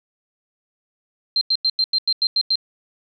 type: tone bursts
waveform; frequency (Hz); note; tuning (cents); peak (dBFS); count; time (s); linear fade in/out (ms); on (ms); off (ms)
sine; 4153; C8; -14; -15; 9; 1.36-2.556; 2; 52; 91
effects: none